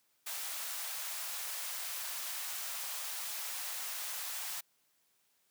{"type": "high-pass noise", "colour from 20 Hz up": "white", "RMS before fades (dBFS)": -40, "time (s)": [0.26, 4.61], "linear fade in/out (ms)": 10, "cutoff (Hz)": 650, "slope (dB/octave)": 24, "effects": ["white hiss -74 dBFS RMS until 5.5 s", "high-pass 100 Hz 12 dB/octave"]}